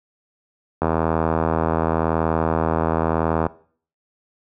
click train, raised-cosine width 1 ms, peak -5 dBFS, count 215, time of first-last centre 0.82-3.465 s, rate 80.9 Hz, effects noise-tail reverb RT60 0.5 s tail -20 dB re dry + high-pass 60 Hz 12 dB/octave

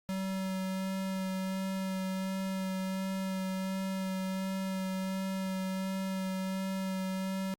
square tone with vibrato, 190 Hz, F#3, 46 cents sharp, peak -33 dBFS, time 0.09-7.54 s, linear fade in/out 0 ms, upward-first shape sine, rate 1.4 Hz, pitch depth 11 cents each way, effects Opus 48 kbps

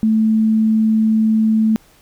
sine tone, 219.5 Hz, A3, 4 cents flat, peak -11 dBFS, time 0.03-1.76 s, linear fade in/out 0 ms, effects pink hiss -51 dBFS RMS until 2.01 s

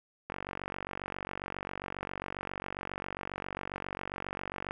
click train, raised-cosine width 0.5 ms, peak -21 dBFS, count 210, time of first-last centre 0.3-4.709 s, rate 47.4 Hz, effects none

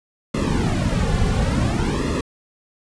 brown noise with flanger, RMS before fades -20 dBFS, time 0.34-2.21 s, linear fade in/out 5 ms, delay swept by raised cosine 1.3 to 3.2 ms, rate 0.57 Hz, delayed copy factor -0.9, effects resampled to 22050 Hz

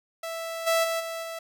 sawtooth tone with level steps, 659.3 Hz, E5, in tune, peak -28 / -17 / -22 / -28 / -30 dBFS, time 0.23-1.39 s, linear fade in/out 5 ms, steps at 0.66 / 0.83 / 0.99 / 1.22 s, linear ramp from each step 20 ms, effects none

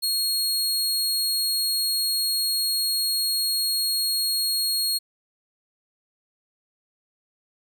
sawtooth tone, 4295 Hz, C8, 44 cents sharp, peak -19 dBFS, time 0.02-4.99 s, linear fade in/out 20 ms, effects none

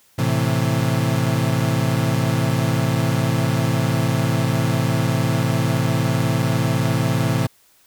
35% pulse chord, A minor, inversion none, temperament equal with one note detuned, 110.89 / 130.81 / 164.81 Hz, A2 / C3 / E3, +14 / 0 / 0 cents, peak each -20 / -19 / -21 dBFS, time 0.18-7.47 s, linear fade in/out 10 ms, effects white hiss -56 dBFS RMS until 7.86 s

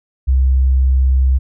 sine tone, 65.41 Hz, C2, in tune, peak -9 dBFS, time 0.27-1.39 s, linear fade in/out 20 ms, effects none

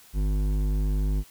triangle tone with hard clipping, 50.2 Hz, G1, 42 cents sharp, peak -24 dBFS, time 0.13-1.24 s, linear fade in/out 50 ms, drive 16 dB, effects white hiss -53 dBFS RMS until 1.3 s

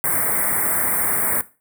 white band-stop noise, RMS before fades -20 dBFS, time 0.04-1.41 s, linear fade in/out 0 ms, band 2200 to 8200 Hz, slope 96 dB/octave, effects noise-tail reverb RT60 0.3 s tail -17 dB re dry + high-pass 80 Hz 12 dB/octave

